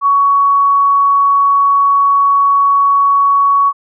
sine tone, 1120 Hz, C#6, 18 cents sharp, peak -7 dBFS, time 0.01-3.73 s, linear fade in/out 50 ms, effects none

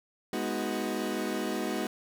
30% pulse chord, G# minor seventh, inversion none, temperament equal with one note detuned, 207.7 / 246.9 / 314.9 / 370 Hz, G#3 / B3 / D#4 / F#4, 0 / 0 / +21 / 0 cents, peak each -33 dBFS, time 0.33-1.87 s, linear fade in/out 2 ms, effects none

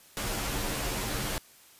pink noise with comb filter, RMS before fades -32 dBFS, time 0.17-1.38 s, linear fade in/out 0 ms, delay 12 ms, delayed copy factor -0.85, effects white hiss -56 dBFS RMS until 1.79 s + resampled to 32000 Hz

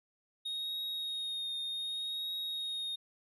triangle tone with vibrato, 3729 Hz, A#7, in tune, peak -34 dBFS, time 0.45-2.96 s, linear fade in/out 10 ms, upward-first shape triangle, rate 0.66 Hz, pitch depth 25 cents each way, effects none

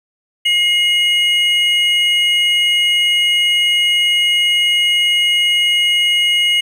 triangle tone pair together, 2133 / 2895 Hz, C7 / F#7, +33 / -38 cents, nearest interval perfect fourth, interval 529 cents, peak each -15 / -11 dBFS, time 0.45-6.61 s, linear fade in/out 10 ms, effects 8-bit

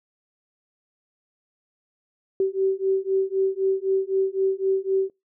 sine beating tone pair, 382.7 / 386.6 Hz, G4 / G4, -42 / -24 cents, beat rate 3.9 Hz, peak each -23 dBFS, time 2.4-5.1 s, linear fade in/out 2 ms, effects noise-tail reverb RT60 0.2 s tail -23 dB re dry

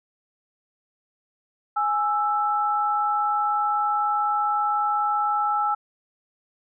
sine tone pair together, 832.8 / 1322 Hz, G#5 / E6, +5 / +5 cents, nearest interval minor sixth, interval 800 cents, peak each -23 dBFS, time 1.76-5.75 s, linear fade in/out 10 ms, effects none

